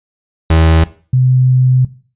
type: tone pair in turn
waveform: 35% pulse / sine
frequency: 80.7 / 128.1 Hz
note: E2 / C3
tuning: -36 / -36 cents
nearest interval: minor sixth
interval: 800 cents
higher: second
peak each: -5 / -7 dBFS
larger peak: first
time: 0.5-0.84 / 1.13-1.85 s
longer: second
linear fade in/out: 5 ms
effects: noise-tail reverb RT60 0.4 s tail -17 dB re dry + resampled to 8000 Hz